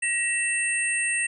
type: tone cluster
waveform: sine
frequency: 1902 / 2669 / 8580 Hz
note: A#6 / E7 / C9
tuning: +34 / +21 / +42 cents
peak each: -27 dBFS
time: 0.02-1.27 s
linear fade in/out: 10 ms
effects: none